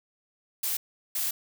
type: noise bursts at uneven times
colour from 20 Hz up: blue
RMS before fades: -29 dBFS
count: 2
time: 0.63-0.77 / 1.15-1.31 s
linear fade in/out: 5 ms
effects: none